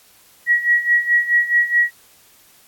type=tone with tremolo; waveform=sine; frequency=1915 Hz; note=A#6; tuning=46 cents sharp; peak=-10 dBFS; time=0.46-1.91 s; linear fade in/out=50 ms; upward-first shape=sine; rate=4.7 Hz; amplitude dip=80%; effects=white hiss -51 dBFS RMS until 2.67 s + AAC 64 kbps